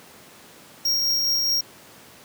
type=tone with tremolo; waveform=square; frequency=5588 Hz; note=F8; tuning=in tune; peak=-19 dBFS; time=0.85-1.61 s; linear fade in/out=5 ms; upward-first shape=triangle; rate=4.8 Hz; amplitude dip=25%; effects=pink hiss -47 dBFS RMS until 2.24 s + high-pass 150 Hz 12 dB/octave